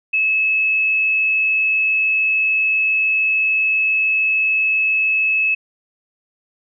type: tone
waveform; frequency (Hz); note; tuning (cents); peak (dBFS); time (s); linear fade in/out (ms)
sine; 2593; E7; -29; -14; 0.13-5.55; 10
effects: none